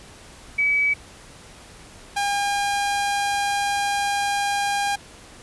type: tone pair in turn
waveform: sine / sawtooth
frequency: 2284 / 807.5 Hz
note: D7 / G#5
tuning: -49 / -49 cents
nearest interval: octave + tritone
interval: 1800 cents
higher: first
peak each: -17 dBFS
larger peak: neither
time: 0.58-0.94 / 2.16-4.96 s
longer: second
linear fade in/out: 10 ms
effects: pink hiss -45 dBFS RMS until 5.42 s + resampled to 24000 Hz